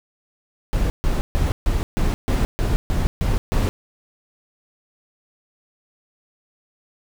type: noise bursts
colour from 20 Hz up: brown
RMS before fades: -19 dBFS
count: 10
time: 0.73-3.69 s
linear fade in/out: 0 ms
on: 170 ms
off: 140 ms
effects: none